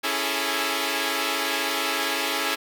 5% pulse chord, A major seventh, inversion first, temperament equal with one note detuned, 277.2 / 329.6 / 411.5 / 440 Hz, C#4 / E4 / G#4 / A4, 0 / 0 / -16 / 0 cents, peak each -18 dBFS, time 0.03-2.56 s, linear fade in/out 20 ms, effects none

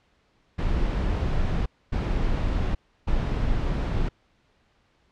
brown noise bursts at uneven times, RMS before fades -24 dBFS, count 3, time 0.58-1.66 / 1.92-2.75 / 3.07-4.09 s, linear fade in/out 10 ms, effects pink hiss -65 dBFS RMS until 5.11 s + low-pass 4000 Hz 12 dB/octave

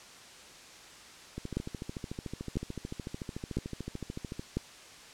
two click trains, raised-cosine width 3 ms, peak -24 / -17 dBFS, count 42 / 4, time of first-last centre 1.38-4.395 / 1.57-4.57 s, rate 13.6 / 1 Hz, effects white hiss -51 dBFS RMS until 5.13 s + low-pass 7000 Hz 12 dB/octave

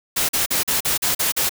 white noise bursts, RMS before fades -20 dBFS, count 8, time 0.16-1.494 s, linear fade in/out 10 ms, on 130 ms, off 42 ms, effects none

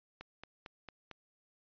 click train, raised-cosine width 0.3 ms, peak -30 dBFS, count 5, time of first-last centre 0.21-1.113 s, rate 4.43 Hz, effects resampled to 11025 Hz

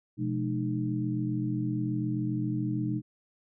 sine tone cluster, 125.5 / 173.5 / 212.5 / 306.1 Hz, B2 / F3 / G#3 / D#4, +28 / -11 / +40 / -28 cents, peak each -31 / -37 / -34 / -32 dBFS, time 0.17-3.02 s, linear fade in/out 50 ms, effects none

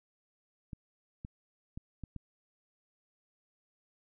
clicks, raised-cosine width 5 ms, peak -29 dBFS, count 5, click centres 0.732 / 1.249 / 1.775 / 2.037 / 2.163 s, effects none

